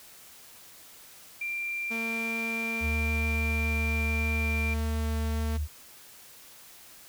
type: tone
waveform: sine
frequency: 2372 Hz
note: D7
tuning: 17 cents sharp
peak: -30 dBFS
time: 1.41-4.74 s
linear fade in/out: 5 ms
type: tone with pitch glide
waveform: sawtooth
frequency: 227.3 to 225.1 Hz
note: A#3 to A3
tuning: -43 to +40 cents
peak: -30 dBFS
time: 1.9-5.58 s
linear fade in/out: 20 ms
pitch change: -17 cents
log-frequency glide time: 2.41-4.71 s
type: tone with vibrato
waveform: sine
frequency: 75.6 Hz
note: D#2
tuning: 49 cents flat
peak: -27 dBFS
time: 2.8-5.68 s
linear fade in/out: 50 ms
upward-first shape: square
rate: 7 Hz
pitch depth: 15 cents each way
effects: white hiss -51 dBFS RMS until 7.08 s